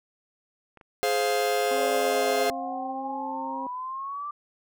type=clicks; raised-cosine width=0.5 ms; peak=-35 dBFS; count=2; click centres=0.773 / 0.812 s
type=chord; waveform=45% pulse; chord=F minor; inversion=first; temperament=just; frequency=419.1 / 523.8 / 698.5 Hz; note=Ab4 / C5 / F5; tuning=+16 / +2 / 0 cents; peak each=-27 / -28 / -27 dBFS; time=1.03-2.5 s; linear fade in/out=0 ms
type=harmonic tone; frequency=266.3 Hz; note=C4; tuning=31 cents sharp; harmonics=1 / 2 / 3 / 4; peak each=-36 / -39 / -41 / -42 dBFS; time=1.71-3.67 s; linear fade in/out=2 ms
type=exponential sweep; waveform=sine; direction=up; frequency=558 to 1183 Hz; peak=-31 dBFS; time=1.77-4.31 s; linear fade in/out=5 ms
effects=none